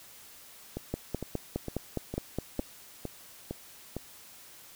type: two click trains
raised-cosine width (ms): 2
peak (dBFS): -17 / -21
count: 9 / 8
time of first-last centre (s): 0.94-2.593 / 0.77-3.966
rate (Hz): 4.84 / 2.19
effects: white hiss -52 dBFS RMS until 4.75 s